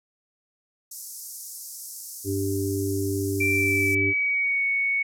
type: band-pass noise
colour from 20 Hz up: white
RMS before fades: -39 dBFS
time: 0.91-3.95 s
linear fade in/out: 5 ms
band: 5200 to 14000 Hz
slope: 48 dB/octave
type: harmonic tone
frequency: 98 Hz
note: G2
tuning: in tune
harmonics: 1 / 3 / 4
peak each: -28 / -28 / -28 dBFS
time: 2.24-4.14 s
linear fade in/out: 50 ms
type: tone with pitch glide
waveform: sine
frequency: 2349 to 2222 Hz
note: D7 to C#7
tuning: 0 to +4 cents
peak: -21 dBFS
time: 3.4-5.03 s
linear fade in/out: 10 ms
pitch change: -96 cents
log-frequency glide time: 3.51-4.65 s
effects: none